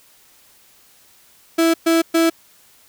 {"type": "tone bursts", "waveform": "35% pulse", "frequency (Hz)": 329.6, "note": "E4", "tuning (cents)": 0, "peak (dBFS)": -11, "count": 3, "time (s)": [1.58, 2.3], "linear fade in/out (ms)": 10, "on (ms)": 160, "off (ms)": 120, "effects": ["white hiss -52 dBFS RMS until 2.88 s"]}